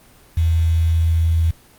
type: tone with quantisation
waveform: sine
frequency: 82.1 Hz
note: E2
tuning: 6 cents flat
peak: -13 dBFS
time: 0.37-1.51 s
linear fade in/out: 5 ms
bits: 6
effects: pink hiss -49 dBFS RMS until 1.78 s + Opus 24 kbps